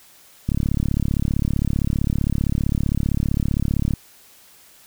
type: click train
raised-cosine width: 5 ms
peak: -8 dBFS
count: 123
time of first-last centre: 0.49-3.936 s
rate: 35.4 Hz
effects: white hiss -50 dBFS RMS until 4.86 s